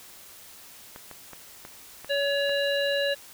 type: clicks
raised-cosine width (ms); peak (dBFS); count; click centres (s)
0.5; -26; 6; 0.961 / 1.113 / 1.333 / 1.651 / 2.046 / 2.494
type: harmonic tone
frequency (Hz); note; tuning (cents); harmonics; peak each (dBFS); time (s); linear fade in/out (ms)
564; C#5; +30; 1 / 3 / 5 / 7; -25 / -30 / -32 / -33; 2.09-3.15; 20
effects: white hiss -48 dBFS RMS until 3.33 s